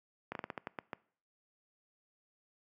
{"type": "slowing click train", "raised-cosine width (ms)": 0.5, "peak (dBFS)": -23, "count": 9, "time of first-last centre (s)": [0.32, 0.932], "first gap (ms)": 32, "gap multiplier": 1.24, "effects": ["noise-tail reverb RT60 0.5 s tail -22 dB re dry", "high-pass 150 Hz 12 dB/octave"]}